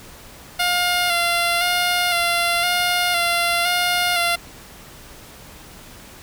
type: tone with vibrato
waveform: 10% pulse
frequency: 700 Hz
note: F5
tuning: 4 cents sharp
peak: -9 dBFS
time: 0.59-4.36 s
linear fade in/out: 10 ms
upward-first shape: square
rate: 0.98 Hz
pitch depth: 25 cents each way
effects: pink hiss -42 dBFS RMS until 6.22 s